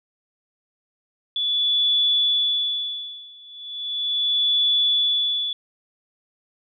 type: tone with tremolo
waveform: sine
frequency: 3442 Hz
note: A7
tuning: 39 cents flat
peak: -16 dBFS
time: 1.36-5.53 s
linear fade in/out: 2 ms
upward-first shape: sine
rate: 0.37 Hz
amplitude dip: 95%
effects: none